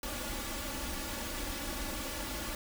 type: noise with comb filter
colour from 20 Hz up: pink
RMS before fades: -38 dBFS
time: 0.03-2.55 s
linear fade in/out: 2 ms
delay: 3.5 ms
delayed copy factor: +0.95
effects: none